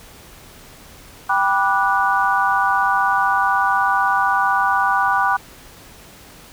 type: chord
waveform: sine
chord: G major seventh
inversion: none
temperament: just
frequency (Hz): 784 / 980 / 1176 / 1470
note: G5 / B5 / D6 / F#6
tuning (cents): 0 / -14 / +2 / -12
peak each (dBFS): -20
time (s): 1.29-5.37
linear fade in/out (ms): 10
effects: pink hiss -43 dBFS RMS until 6.52 s